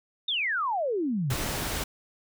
sine exponential sweep, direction down, 3759 to 115.2 Hz, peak -25 dBFS, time 0.28-1.34 s, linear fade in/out 5 ms
pink noise, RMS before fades -31 dBFS, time 1.3-1.84 s, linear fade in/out 5 ms
effects none

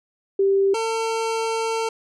sine / 25% pulse tone pair in turn, 392 / 450.7 Hz, G4 / A4, 0 / +42 cents, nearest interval major second, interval 242 cents, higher second, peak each -15 / -18 dBFS, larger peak first, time 0.39-0.74 / 0.74-1.89 s, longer second, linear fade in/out 5 ms, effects resampled to 22050 Hz

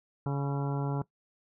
harmonic tone with a mistuned harmonic, 140.6 Hz, C#3, 25 cents sharp, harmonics 1 / 2 / 3 / 4 / 5 / 6 / 7 / 8 / 10, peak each -29 / -37 / -39 / -45 / -45 / -43 / -45 / -50 / -47 dBFS, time 0.26-1.02 s, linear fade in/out 2 ms, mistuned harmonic 10, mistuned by -59 cents, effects noise-tail reverb RT60 0.1 s tail -19 dB re dry

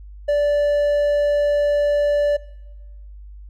triangle tone, 583 Hz, D5, 13 cents flat, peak -13 dBFS, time 0.28-2.37 s, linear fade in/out 10 ms, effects noise-tail reverb RT60 1.0 s tail -21 dB re dry + added 50 Hz sine -36 dBFS peak until 3.49 s

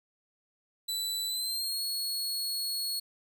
sawtooth tone with pitch glide, 3980 to 4340 Hz, B7 to C#8, +13 to -37 cents, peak -28 dBFS, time 0.88-3 s, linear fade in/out 10 ms, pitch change +150 cents, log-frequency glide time 1.27-1.82 s, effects none

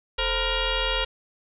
sine tone with frequency modulation, 1396.9 Hz, F6, in tune, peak -22 dBFS, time 0.18-1.05 s, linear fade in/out 10 ms, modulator 480 Hz, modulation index 4.5, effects none

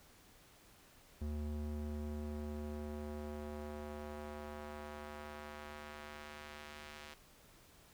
square tone with band-pass filter sweep, 74.5 Hz, D2, 25 cents sharp, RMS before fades -45 dBFS, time 1.21-7.14 s, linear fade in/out 5 ms, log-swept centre 150 to 2900 Hz, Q 0.7, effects pink hiss -63 dBFS RMS until 7.93 s

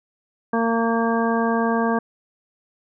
harmonic tone, 229.3 Hz, A#3, 28 cents flat, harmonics 1 / 2 / 3 / 4 / 5 / 7, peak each -21 / -24 / -26 / -27 / -28 / -29 dBFS, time 0.53-1.99 s, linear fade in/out 5 ms, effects none

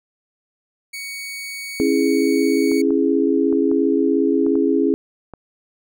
sawtooth tone, 2236 Hz, C#7, 14 cents sharp, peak -25 dBFS, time 0.93-2.82 s, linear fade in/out 10 ms
sine chord, C# minor, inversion none, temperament equal with one note detuned, 272.6 / 329.6 / 415.3 Hz, C#4 / E4 / G#4, -29 / 0 / 0 cents, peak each -18 / -19 / -19 dBFS, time 1.8-4.94 s, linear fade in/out 0 ms
clicks, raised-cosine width 1 ms, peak -22 dBFS, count 7, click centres 2.716 / 2.906 / 3.527 / 3.715 / 4.465 / 4.555 / 5.337 s
effects none

